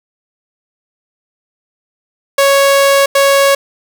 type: tone bursts at uneven times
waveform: sawtooth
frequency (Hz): 554.4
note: C#5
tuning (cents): 0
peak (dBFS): -3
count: 2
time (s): 2.38-3.06 / 3.15-3.55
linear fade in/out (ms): 5
effects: none